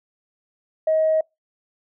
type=tone; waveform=sine; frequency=632 Hz; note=D#5; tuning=27 cents sharp; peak=-15 dBFS; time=0.87-1.21 s; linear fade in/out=5 ms; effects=noise-tail reverb RT60 0.2 s tail -26 dB re dry + tanh soft clip ceiling -11 dBFS